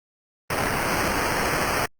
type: noise with sample-and-hold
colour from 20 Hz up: blue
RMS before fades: -24 dBFS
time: 0.5-1.86 s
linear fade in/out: 5 ms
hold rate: 3675 Hz
effects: Opus 24 kbps